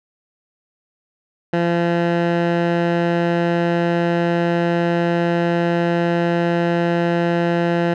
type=tone with low-pass filter; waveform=15% pulse; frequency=171.2 Hz; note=F3; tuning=34 cents flat; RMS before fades=-18 dBFS; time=1.53-7.94 s; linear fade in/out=5 ms; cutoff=2300 Hz; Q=0.76; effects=none